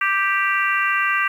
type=harmonic tone; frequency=392.4 Hz; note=G4; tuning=2 cents sharp; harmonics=3 / 4 / 5 / 6 / 7; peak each=-22 / -22 / -23 / -28 / -25 dBFS; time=0.01-1.28 s; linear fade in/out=5 ms; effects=8-bit